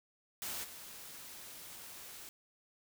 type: noise with level steps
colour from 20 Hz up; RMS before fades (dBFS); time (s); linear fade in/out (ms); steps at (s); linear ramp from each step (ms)
white; -41 / -50; 0.42-2.29; 0; 0.63; 20
effects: none